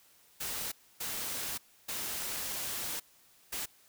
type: noise bursts at uneven times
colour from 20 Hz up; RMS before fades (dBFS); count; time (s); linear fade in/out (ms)
white; -37; 4; 0.4-0.72 / 1-1.58 / 1.88-3 / 3.52-3.66; 10
effects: white hiss -63 dBFS RMS until 3.88 s